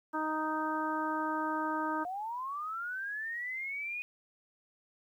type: harmonic tone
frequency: 311.1 Hz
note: D#4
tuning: in tune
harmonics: 1 / 2 / 3 / 4 / 5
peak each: -36 / -41 / -35 / -37 / -40 dBFS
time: 0.13-2.05 s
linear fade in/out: 20 ms
type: linear sweep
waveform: sine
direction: up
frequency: 696 to 2487 Hz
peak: -35 dBFS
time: 2.05-4.02 s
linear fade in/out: 0 ms
effects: 11-bit